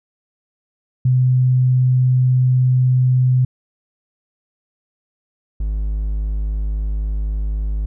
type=tone pair in turn; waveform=sine / triangle; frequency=127.4 / 51.89 Hz; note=C3 / G#1; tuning=-46 / -1 cents; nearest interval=octave + major third; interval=1555 cents; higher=first; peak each=-11 / -16 dBFS; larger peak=first; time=1.05-3.45 / 5.6-7.86 s; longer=first; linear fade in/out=5 ms; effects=none